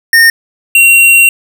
square tone pair in turn, 1833 / 2746 Hz, A#6 / F7, -30 / -30 cents, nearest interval perfect fifth, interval 700 cents, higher second, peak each -3 dBFS, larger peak neither, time 0.13-0.3 / 0.75-1.29 s, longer second, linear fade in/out 2 ms, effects none

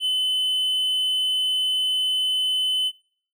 triangle tone, 3029 Hz, F#7, 40 cents sharp, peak -18 dBFS, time 0-2.92 s, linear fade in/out 50 ms, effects noise-tail reverb RT60 0.5 s tail -20 dB re dry

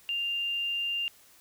sine tone, 2794 Hz, F7, in tune, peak -28 dBFS, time 0.09-1.08 s, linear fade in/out 0 ms, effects white hiss -58 dBFS RMS until 1.4 s

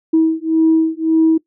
sine beating tone pair, 320.9 / 322.7 Hz, E4 / E4, -46 / -37 cents, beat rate 1.8 Hz, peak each -13 dBFS, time 0.13-1.38 s, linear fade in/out 10 ms, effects noise-tail reverb RT60 0.1 s tail -20 dB re dry + tanh soft clip ceiling -4 dBFS

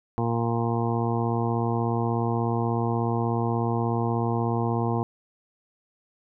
harmonic tone, 116.54 Hz, A#2, in tune, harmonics 1 / 2 / 3 / 4 / 6 / 7 / 8 / 9, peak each -26 / -29 / -31 / -32 / -34 / -34 / -35 / -36 dBFS, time 0.18-5.03 s, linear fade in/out 0 ms, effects none

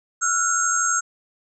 sine tone cluster, 1343 / 1435 / 6510 / 7570 Hz, E6 / F6 / G#8 / A#8, +32 / +47 / -36 / +26 cents, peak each -24 dBFS, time 0.21-1.01 s, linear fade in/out 20 ms, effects none

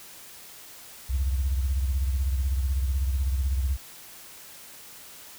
sine beating tone pair, 65.9 / 81.9 Hz, C2 / E2, +13 / -11 cents, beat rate 16 Hz, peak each -22 / -31 dBFS, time 1.09-3.77 s, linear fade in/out 20 ms, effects tanh soft clip ceiling -18 dBFS + white hiss -46 dBFS RMS until 5.38 s

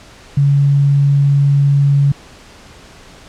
sine tone, 141 Hz, C#3, 30 cents sharp, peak -8 dBFS, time 0.37-2.12 s, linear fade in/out 5 ms, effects pink hiss -40 dBFS RMS until 3.28 s + low-pass 7000 Hz 12 dB/octave

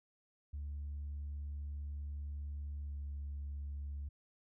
sine tone with pitch glide, 72.4 to 71.36 Hz, D2 to D2, -24 to -49 cents, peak -38 dBFS, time 0.53-4.09 s, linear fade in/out 10 ms, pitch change -25 cents, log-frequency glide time 2.84-2.95 s, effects tanh soft clip ceiling -37 dBFS

